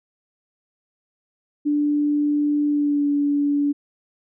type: tone with pitch glide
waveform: sine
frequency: 293.7 to 287.8 Hz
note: D4 to D4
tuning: 0 to -35 cents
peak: -17 dBFS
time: 1.65-3.73 s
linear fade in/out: 20 ms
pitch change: -35 cents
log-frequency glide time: 2.67-3.07 s
effects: none